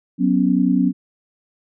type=chord; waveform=sine; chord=F# suspended fourth; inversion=none; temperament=equal; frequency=185 / 246.9 / 277.2 Hz; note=F#3 / B3 / C#4; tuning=0 / 0 / 0 cents; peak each=-18 dBFS; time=0.18-0.93 s; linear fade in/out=50 ms; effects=none